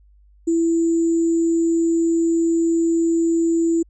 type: tone with sample-and-hold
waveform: sine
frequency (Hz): 332.1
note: E4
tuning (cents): +13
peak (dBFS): -15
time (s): 0.47-3.83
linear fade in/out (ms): 10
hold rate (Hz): 7350
effects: added 50 Hz sine -49 dBFS peak until 3.89 s + resampled to 22050 Hz